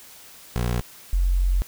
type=tone pair in turn; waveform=20% pulse / sine; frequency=60 / 45.25 Hz; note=B1 / F#1; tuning=-49 / -38 cents; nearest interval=perfect fourth; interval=489 cents; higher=first; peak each=-17 dBFS; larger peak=neither; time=0.56-0.81 / 1.13-1.62 s; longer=second; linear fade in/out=0 ms; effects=white hiss -46 dBFS RMS until 1.67 s